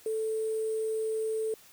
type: tone with sample-and-hold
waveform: sine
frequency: 440 Hz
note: A4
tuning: in tune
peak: -28 dBFS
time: 0.06-1.54 s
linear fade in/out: 2 ms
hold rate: 8820 Hz
effects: white hiss -56 dBFS RMS until 1.72 s